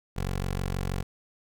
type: tone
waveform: 15% pulse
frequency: 46.25 Hz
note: F#1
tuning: in tune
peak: -22 dBFS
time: 0.16-1.03 s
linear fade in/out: 10 ms
effects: none